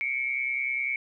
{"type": "tone pair together", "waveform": "sine", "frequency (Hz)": [2183, 2313], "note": ["C#7", "D7"], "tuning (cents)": [-27, -27], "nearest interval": "minor second", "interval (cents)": 100, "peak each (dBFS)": [-29, -29], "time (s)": [0.01, 0.96], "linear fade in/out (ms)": 0, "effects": []}